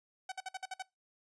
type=tone bursts; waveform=sawtooth; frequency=755 Hz; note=F#5; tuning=35 cents sharp; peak=-34 dBFS; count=7; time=0.29-0.824 s; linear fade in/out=5 ms; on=30 ms; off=54 ms; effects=noise-tail reverb RT60 0.2 s tail -21 dB re dry + resampled to 22050 Hz